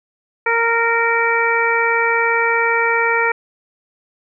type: harmonic tone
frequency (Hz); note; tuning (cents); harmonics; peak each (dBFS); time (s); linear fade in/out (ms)
462.6; A#4; -13; 1 / 2 / 3 / 4 / 5; -20 / -20 / -20 / -20 / -20; 0.46-3.32; 5
effects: none